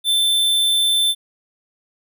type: tone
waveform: square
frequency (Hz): 3542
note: A7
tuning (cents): +11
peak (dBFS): -15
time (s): 0.04-1.15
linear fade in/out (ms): 50
effects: none